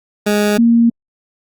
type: tone pair in turn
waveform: 20% pulse / sine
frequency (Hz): 207.7 / 233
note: G#3 / A#3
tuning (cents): 0 / -1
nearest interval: major second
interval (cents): 199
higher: second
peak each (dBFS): -7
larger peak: neither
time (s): 0.26-0.58 / 0.58-0.9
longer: neither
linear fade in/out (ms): 10
effects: Opus 48 kbps